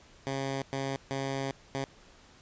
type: tone bursts at uneven times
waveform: 10% pulse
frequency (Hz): 135.9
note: C#3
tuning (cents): -34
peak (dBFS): -23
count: 4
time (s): 0.27-0.62 / 0.73-0.96 / 1.11-1.51 / 1.75-1.84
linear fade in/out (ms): 0
effects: pink hiss -57 dBFS RMS until 2.41 s + resampled to 16000 Hz